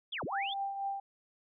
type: linear two-way sweep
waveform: sine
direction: down then up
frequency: 3634 to 95.8 to 3634 Hz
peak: -35 dBFS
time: 0.12-0.54 s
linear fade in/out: 10 ms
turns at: 0.24 s
type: tone with tremolo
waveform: sine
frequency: 790 Hz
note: G5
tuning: 13 cents sharp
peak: -31 dBFS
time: 0.32-1 s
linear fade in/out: 5 ms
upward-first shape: triangle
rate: 4.1 Hz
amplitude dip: 55%
effects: none